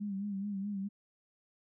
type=tone with vibrato; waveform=sine; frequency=200 Hz; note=G3; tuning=35 cents sharp; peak=-34 dBFS; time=0-0.89 s; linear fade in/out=20 ms; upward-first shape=sine; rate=4.7 Hz; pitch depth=64 cents each way; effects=none